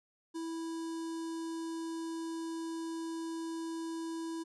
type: tone with notch filter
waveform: square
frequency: 328.3 Hz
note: E4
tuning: 7 cents flat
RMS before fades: -39 dBFS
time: 0.34-4.44 s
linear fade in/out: 20 ms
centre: 2200 Hz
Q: 0.86
effects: resampled to 24000 Hz